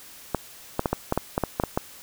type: clicks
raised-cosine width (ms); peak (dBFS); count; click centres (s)
1; -8; 11; 0.347 / 0.794 / 0.858 / 0.93 / 1.124 / 1.176 / 1.379 / 1.437 / 1.599 / 1.637 / 1.775
effects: white hiss -46 dBFS RMS until 2.02 s